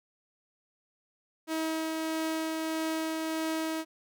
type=tone with tremolo; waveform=sawtooth; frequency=319.6 Hz; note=D#4; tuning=47 cents sharp; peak=-25 dBFS; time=1.47-3.85 s; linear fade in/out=50 ms; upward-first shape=triangle; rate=1.6 Hz; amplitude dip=25%; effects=none